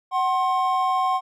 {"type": "tone pair together", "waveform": "triangle", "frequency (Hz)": [750, 1062.7], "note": ["F#5", "C6"], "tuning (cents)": [23, 27], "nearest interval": "tritone", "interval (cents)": 604, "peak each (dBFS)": -20, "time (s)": [0.11, 1.21], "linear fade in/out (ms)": 50, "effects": []}